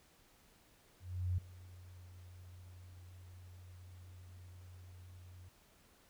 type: tone with ADSR envelope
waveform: sine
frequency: 90.4 Hz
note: F#2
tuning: 40 cents flat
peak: -31 dBFS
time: 1-5.49 s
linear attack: 380 ms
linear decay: 5 ms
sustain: -21 dB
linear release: 7 ms
effects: pink hiss -67 dBFS RMS until 6.09 s